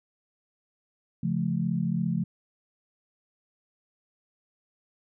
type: chord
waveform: sine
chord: Db augmented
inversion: none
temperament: just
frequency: 138.59 / 173.24 / 216.5 Hz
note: Db3 / F3 / A3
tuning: 0 / -14 / -28 cents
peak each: -31 / -27 / -30 dBFS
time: 1.23-2.24 s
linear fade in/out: 5 ms
effects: none